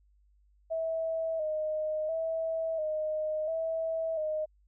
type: tone with vibrato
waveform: sine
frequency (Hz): 634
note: D#5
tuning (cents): +32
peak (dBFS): -29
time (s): 0.7-4.46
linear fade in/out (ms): 20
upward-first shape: square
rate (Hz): 0.72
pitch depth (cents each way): 43
effects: added 50 Hz sine -62 dBFS peak until 4.67 s